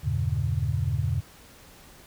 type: chord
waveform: sine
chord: E diminished seventh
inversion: none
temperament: just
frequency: 82.41 / 98.89 / 118.67 / 142.4 Hz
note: E2 / G2 / Bb2 / Db3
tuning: 0 / +16 / +31 / +47 cents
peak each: -29 dBFS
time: 0.03-1.21 s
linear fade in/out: 20 ms
effects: pink hiss -51 dBFS RMS until 2.06 s